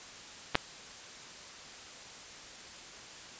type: clicks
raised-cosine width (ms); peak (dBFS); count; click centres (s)
0.3; -17 / -7; 2; 0.547 / 0.554
effects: white hiss -48 dBFS RMS until 3.39 s + resampled to 16000 Hz